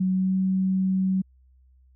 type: tone with pitch glide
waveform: sine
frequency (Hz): 186.6 to 188.88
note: F#3 to F#3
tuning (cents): +15 to +36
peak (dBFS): -20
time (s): 0-1.22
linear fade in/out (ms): 10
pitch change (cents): +21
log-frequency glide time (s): 0.11-0.35
effects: added 64 Hz sine -54 dBFS peak until 1.95 s